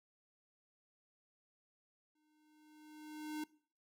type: tone with exponential growth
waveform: square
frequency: 305.2 Hz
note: D#4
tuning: 33 cents flat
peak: -39 dBFS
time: 2.15-3.44 s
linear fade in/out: 5 ms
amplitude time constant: 280 ms
effects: noise-tail reverb RT60 0.5 s tail -21 dB re dry